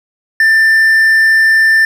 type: tone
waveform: triangle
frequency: 1782 Hz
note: A6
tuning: 22 cents sharp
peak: -4 dBFS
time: 0.4-1.85 s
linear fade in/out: 2 ms
effects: none